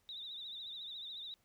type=tone with vibrato; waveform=triangle; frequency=3717 Hz; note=A#7; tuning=6 cents flat; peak=-40 dBFS; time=0.09-1.34 s; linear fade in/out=0 ms; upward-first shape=triangle; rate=14 Hz; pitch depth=110 cents each way; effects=tanh soft clip ceiling -42 dBFS + pink hiss -75 dBFS RMS until 1.44 s